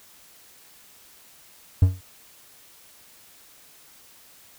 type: tone with exponential decay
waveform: triangle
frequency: 92.5 Hz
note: F#2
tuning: in tune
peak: -7 dBFS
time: 1.82-2.01 s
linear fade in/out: 5 ms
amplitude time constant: 41 ms
effects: white hiss -52 dBFS RMS until 4.58 s